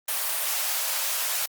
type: high-pass noise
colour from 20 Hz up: white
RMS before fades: -27 dBFS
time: 0.08-1.46 s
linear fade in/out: 5 ms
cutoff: 530 Hz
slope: 48 dB/octave
effects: Opus 32 kbps